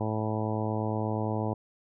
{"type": "harmonic tone", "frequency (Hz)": 108.5, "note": "A2", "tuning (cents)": -24, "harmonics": [1, 2, 3, 4, 5, 6, 7, 8, 9], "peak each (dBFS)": [-31, -34, -36, -37, -38, -39, -39, -40, -41], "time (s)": [0, 1.54], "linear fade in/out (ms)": 10, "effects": []}